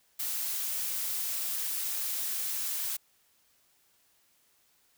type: noise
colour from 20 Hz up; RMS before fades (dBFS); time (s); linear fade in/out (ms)
blue; -33; 0.19-2.97; 10
effects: white hiss -68 dBFS RMS until 4.97 s